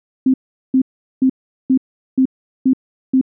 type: tone bursts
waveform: sine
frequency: 261.5 Hz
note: C4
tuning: 1 cent flat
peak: -9 dBFS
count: 7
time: 0.26-3.213 s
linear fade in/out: 5 ms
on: 79 ms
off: 400 ms
effects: none